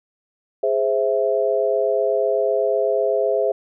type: chord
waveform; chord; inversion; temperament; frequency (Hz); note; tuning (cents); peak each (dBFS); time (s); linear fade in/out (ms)
sine; Ab augmented; none; equal; 415.3 / 523.3 / 659.3; Ab4 / C5 / E5; 0 / 0 / 0; -21; 0.63-3.52; 5
effects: none